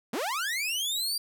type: linear sweep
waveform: sawtooth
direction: up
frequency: 185 to 4781 Hz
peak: -25 dBFS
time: 0.13-1.18 s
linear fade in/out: 5 ms
effects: none